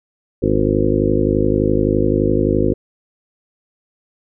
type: harmonic tone with a mistuned harmonic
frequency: 51.7 Hz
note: G#1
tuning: 7 cents flat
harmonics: 1 / 2 / 3 / 4 / 5 / 6 / 7 / 9 / 10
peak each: -24 / -22 / -24 / -24 / -21 / -20 / -19 / -22 / -24 dBFS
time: 0.42-2.74 s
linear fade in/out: 10 ms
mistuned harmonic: 1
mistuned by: -27 cents
effects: none